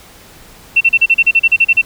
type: tone bursts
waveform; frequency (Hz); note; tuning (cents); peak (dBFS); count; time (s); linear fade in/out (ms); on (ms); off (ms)
sine; 2700; E7; +41; -5; 13; 0.76-1.816; 10; 48; 36
effects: pink hiss -40 dBFS RMS until 1.85 s